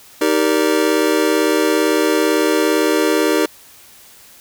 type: chord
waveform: square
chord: Eb major seventh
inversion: none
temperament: just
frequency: 311.1 / 388.9 / 466.7 / 583.4 Hz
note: Eb4 / G4 / Bb4 / D5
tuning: 0 / -14 / +2 / -12 cents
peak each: -18 / -19 / -20 / -23 dBFS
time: 0.21-3.46 s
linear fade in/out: 5 ms
effects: white hiss -44 dBFS RMS until 4.4 s